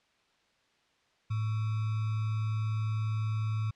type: tone with sample-and-hold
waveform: sine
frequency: 108.6 Hz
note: A2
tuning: 22 cents flat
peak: -28 dBFS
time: 1.3-3.71 s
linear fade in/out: 10 ms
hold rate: 1225 Hz
effects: white hiss -69 dBFS RMS until 3.75 s + low-pass 4000 Hz 12 dB/octave